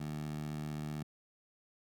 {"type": "tone with high-pass filter", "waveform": "15% pulse", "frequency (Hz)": 75.6, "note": "D#2", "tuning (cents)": -49, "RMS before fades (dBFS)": -40, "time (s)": [0, 1.03], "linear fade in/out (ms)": 5, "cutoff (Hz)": 150, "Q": 2.2, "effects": []}